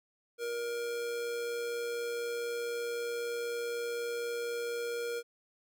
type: tone with amplitude modulation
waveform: square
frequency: 472.2 Hz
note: A#4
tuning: 22 cents sharp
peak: -33 dBFS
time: 0.38-5.23 s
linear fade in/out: 50 ms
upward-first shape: sine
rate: 124 Hz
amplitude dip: 30%
effects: none